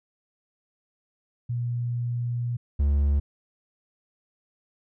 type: tone pair in turn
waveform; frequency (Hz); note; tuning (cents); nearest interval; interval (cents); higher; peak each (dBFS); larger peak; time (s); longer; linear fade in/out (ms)
sine / triangle; 120.3 / 71.34; B2 / D2; -45 / -50; major sixth; 905; first; -25 / -17; second; 1.49-2.57 / 2.79-3.2; first; 10
effects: none